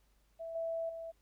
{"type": "tone with level steps", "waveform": "sine", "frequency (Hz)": 659.3, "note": "E5", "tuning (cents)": 0, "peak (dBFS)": [-40, -34, -41], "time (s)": [0.39, 1.12], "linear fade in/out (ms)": 20, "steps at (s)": [0.55, 0.89], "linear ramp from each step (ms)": 5, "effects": ["added 50 Hz sine -69 dBFS peak until 1.21 s", "pink hiss -75 dBFS RMS until 1.21 s"]}